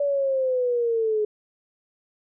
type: linear sweep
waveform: sine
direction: down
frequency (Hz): 576 to 419.6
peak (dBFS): -20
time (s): 0-1.25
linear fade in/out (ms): 5
effects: none